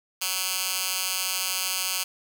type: tone with high-pass filter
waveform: 10% pulse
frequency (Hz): 186.5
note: F#3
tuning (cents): +14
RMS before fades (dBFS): -28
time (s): 0.21-2.04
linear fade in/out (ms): 10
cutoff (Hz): 3300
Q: 0.55
effects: 8-bit